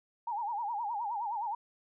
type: tone with vibrato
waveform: sine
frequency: 880 Hz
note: A5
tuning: in tune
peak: -32 dBFS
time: 0.27-1.55 s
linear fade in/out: 5 ms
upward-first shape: sine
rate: 9.6 Hz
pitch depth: 160 cents each way
effects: none